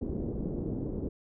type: low-pass noise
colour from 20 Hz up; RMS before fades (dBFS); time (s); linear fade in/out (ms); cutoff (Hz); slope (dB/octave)
white; -34; 0.01-1.09; 10; 380; 24
effects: none